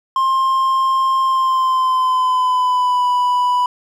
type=tone with pitch glide; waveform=triangle; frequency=1059 to 988.1 Hz; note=C6 to B5; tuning=+21 to +1 cents; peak=-11 dBFS; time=0.16-3.66 s; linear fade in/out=2 ms; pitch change=-120 cents; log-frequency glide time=1.21-3.06 s; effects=none